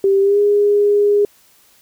sine tone with pitch glide, 392 to 410.5 Hz, G4 to G#4, 0 to -20 cents, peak -10 dBFS, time 0.04-1.25 s, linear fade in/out 2 ms, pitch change +80 cents, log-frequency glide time 0.21-0.39 s, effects white hiss -52 dBFS RMS until 1.81 s

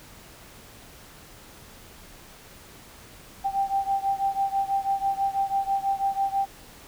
sine beating tone pair, 784 / 790.1 Hz, G5 / G5, 0 / +13 cents, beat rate 6.1 Hz, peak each -25 / -27 dBFS, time 3.44-6.46 s, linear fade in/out 20 ms, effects pink hiss -48 dBFS RMS until 6.87 s

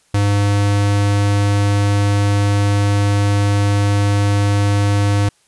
square tone, 101.5 Hz, G#2, 39 cents flat, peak -13 dBFS, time 0.14-5.29 s, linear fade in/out 5 ms, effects white hiss -57 dBFS RMS until 5.47 s + resampled to 24000 Hz

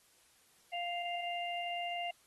harmonic tone, 698.5 Hz, F5, in tune, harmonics 1 / 3 / 4, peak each -37 / -44 / -41 dBFS, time 0.73-2.11 s, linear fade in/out 5 ms, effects white hiss -67 dBFS RMS until 2.26 s + AAC 32 kbps

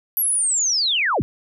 sine linear sweep, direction down, 11840 to 49 Hz, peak -17 dBFS, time 0.17-1.22 s, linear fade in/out 0 ms, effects none

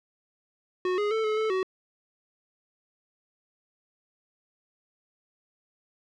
square tone with pitch steps, 366.4 / 415.2 / 442.4 / 430.5 / 437.2 / 375.6 Hz, F#4 / G#4 / A4 / A4 / A4 / F#4, -17 / 0 / +9 / -38 / -11 / +26 cents, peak -25 dBFS, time 0.85-1.63 s, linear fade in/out 2 ms, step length 130 ms, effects low-pass 3000 Hz 12 dB/octave

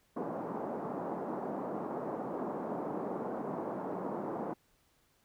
pink band-pass noise, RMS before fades -38 dBFS, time 0.16-4.54 s, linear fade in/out 10 ms, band 200 to 980 Hz, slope 24 dB/octave, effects pink hiss -71 dBFS RMS until 5.24 s

